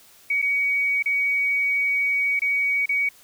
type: tone with dropouts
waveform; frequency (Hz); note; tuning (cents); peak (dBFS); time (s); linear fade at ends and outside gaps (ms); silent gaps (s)
sine; 2254; C#7; +28; -19; 0.3-3.09; 5; 0.418-0.424 / 1.026-1.058 / 2.394-2.418 / 2.858-2.891
effects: white hiss -52 dBFS RMS until 3.23 s